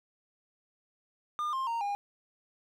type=tone with pitch steps; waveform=triangle; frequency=1208 / 1057.7 / 926.1 / 810.9 Hz; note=D6 / C6 / A#5 / G#5; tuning=+48 / +18 / -12 / -42 cents; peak=-28 dBFS; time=1.39-1.95 s; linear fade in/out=0 ms; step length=140 ms; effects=none